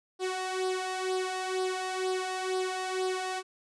sawtooth tone with flanger, 372.8 Hz, F#4, 13 cents sharp, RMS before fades -32 dBFS, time 0.19-3.43 s, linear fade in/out 50 ms, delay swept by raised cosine 0.21 to 1.61 ms, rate 2.1 Hz, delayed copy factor +0.65, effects resampled to 22050 Hz

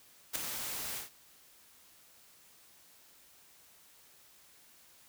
white noise with ADSR envelope, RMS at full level -31 dBFS, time 0.33-1.1 s, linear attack 26 ms, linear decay 4 ms, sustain -8 dB, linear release 140 ms, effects white hiss -61 dBFS RMS until 5.08 s

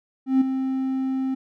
triangle tone with ADSR envelope, 263.8 Hz, C4, 14 cents sharp, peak -10 dBFS, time 0.26-1.35 s, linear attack 150 ms, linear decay 10 ms, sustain -10 dB, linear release 12 ms, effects tanh soft clip ceiling -8 dBFS

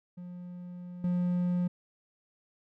triangle tone with level steps, 177.8 Hz, F3, 31 cents sharp, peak -38 / -24 dBFS, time 0.17-1.68 s, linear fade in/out 10 ms, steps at 1.04 s, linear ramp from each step 2 ms, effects none

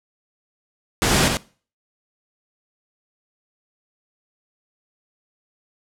pink noise with echo, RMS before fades -18 dBFS, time 1.02-1.28 s, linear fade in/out 0 ms, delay 90 ms, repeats 1, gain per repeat -4 dB, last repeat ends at 1.37 s, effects noise-tail reverb RT60 0.4 s tail -21 dB re dry + low-pass 10000 Hz 12 dB/octave

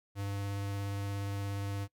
square tone with vibrato, 99.9 Hz, G2, 33 cents sharp, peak -35 dBFS, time 0.15-1.88 s, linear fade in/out 50 ms, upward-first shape sine, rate 17 Hz, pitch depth 9 cents each way, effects noise-tail reverb RT60 0.1 s tail -22 dB re dry

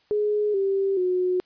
sine tone with pitch steps, 418.7 / 390.7 / 364.5 Hz, G#4 / G4 / F#4, +14 / -6 / -26 cents, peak -20 dBFS, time 0.11-1.4 s, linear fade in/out 0 ms, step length 430 ms, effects white hiss -63 dBFS RMS until 1.45 s + resampled to 11025 Hz

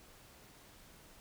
silence, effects pink hiss -59 dBFS RMS until 1.2 s

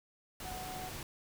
sine tone in noise, 740 Hz, F#5, in tune, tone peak -43 dBFS, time 0.45-0.89 s, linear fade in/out 2 ms, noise pink, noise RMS -44 dBFS, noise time 0.4-1.03 s, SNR -2 dB, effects none

